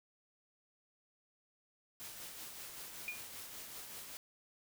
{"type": "noise with tremolo", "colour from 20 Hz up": "white", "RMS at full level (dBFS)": -47, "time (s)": [2, 4.17], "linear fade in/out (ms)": 0, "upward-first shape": "triangle", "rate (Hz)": 5.2, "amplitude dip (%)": 40}
{"type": "tone with exponential decay", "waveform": "sine", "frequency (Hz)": 2432, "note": "D#7", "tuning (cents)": -40, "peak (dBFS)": -35, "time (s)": [3.08, 3.27], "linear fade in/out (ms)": 1, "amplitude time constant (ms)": 41}
{"effects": []}